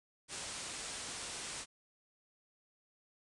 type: low-pass noise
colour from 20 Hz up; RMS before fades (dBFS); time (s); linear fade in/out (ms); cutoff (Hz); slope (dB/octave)
white; -44; 0.28-1.66; 50; 9700; 96
effects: none